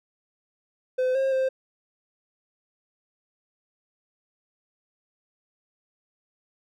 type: tone with pitch steps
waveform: triangle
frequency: 511 / 535 / 525 Hz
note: C5 / C5 / C5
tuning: -41 / +38 / +6 cents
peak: -19 dBFS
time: 0.98-1.49 s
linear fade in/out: 10 ms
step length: 170 ms
effects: none